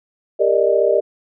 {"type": "chord", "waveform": "sine", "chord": "Eb major seventh", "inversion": "first", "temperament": "equal with one note detuned", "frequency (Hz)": [398.8, 466.2, 587.3, 622.3], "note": ["G4", "Bb4", "D5", "Eb5"], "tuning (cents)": [30, 0, 0, 0], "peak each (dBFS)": -18, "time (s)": [0.39, 1.01], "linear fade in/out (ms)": 20, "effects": []}